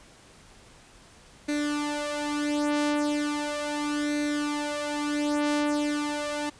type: tone with flanger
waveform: sawtooth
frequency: 294.7 Hz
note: D4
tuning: 6 cents sharp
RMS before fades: -28 dBFS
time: 1.48-6.5 s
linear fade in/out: 10 ms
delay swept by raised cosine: 0.48 to 3.38 ms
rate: 0.37 Hz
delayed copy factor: +0.75
effects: pink hiss -53 dBFS RMS until 6.59 s + resampled to 22050 Hz